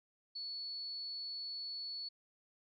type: tone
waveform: sine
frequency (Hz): 4420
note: C#8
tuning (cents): -6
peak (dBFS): -40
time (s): 0.35-2.09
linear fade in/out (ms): 10
effects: MP3 96 kbps